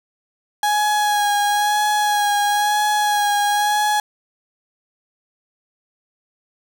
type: tone with vibrato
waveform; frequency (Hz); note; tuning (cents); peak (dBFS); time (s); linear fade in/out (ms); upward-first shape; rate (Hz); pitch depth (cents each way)
35% pulse; 830.6; G#5; 0; -14; 0.63-4; 2; sine; 1; 22
effects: none